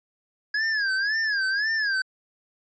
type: tone with vibrato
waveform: square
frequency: 1661.2 Hz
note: G#6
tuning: in tune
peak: -23 dBFS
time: 0.54-2.02 s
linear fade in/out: 5 ms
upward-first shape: sine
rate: 1.9 Hz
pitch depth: 140 cents each way
effects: resampled to 16000 Hz